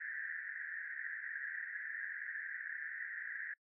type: band-pass noise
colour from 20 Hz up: white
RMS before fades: -44 dBFS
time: 0-3.54 s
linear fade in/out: 10 ms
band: 1600 to 1900 Hz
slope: 96 dB/octave
effects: noise-tail reverb RT60 0.1 s tail -25 dB re dry